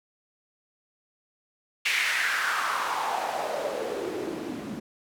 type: noise with band-pass filter sweep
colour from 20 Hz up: white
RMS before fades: -29 dBFS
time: 1.85-4.8 s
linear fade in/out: 10 ms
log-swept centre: 2400 to 220 Hz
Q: 3.9
effects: none